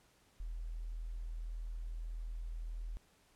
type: tone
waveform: sine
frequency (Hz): 40.81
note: E1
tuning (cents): -17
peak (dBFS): -39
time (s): 0.4-2.97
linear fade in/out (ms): 0
effects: pink hiss -69 dBFS RMS until 3.35 s + low-pass 12000 Hz 12 dB/octave